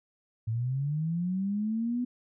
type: linear sweep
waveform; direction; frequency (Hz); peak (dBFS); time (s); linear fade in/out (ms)
sine; up; 108.3 to 249.5; -27; 0.47-2.05; 10
effects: none